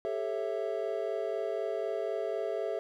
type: chord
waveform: triangle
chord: A dominant seventh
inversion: third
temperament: just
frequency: 396 / 440 / 550 / 660 Hz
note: G4 / A4 / C#5 / E5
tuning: +18 / 0 / -14 / +2 cents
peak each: -35 / -34 / -37 / -33 dBFS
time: 0.05-2.79 s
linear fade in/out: 0 ms
effects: none